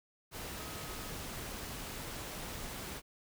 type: tone in noise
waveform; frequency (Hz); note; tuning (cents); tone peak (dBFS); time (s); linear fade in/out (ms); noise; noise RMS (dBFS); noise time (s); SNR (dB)
sine; 1266; D#6; +30; -53; 0.55-1.12; 50; pink; -43; 0.31-3.02; -13
effects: none